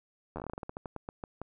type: slowing click train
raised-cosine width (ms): 1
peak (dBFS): -24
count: 18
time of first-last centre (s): 0.36-1.416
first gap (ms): 11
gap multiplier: 1.19
effects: none